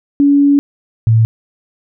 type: tone pair in turn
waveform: sine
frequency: 283.8 / 112.63 Hz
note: C#4 / A2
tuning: +41 / +41 cents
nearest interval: octave + major third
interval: 1600 cents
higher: first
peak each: -6 dBFS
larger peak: neither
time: 0.2-0.59 / 1.07-1.25 s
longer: first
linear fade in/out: 0 ms
effects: none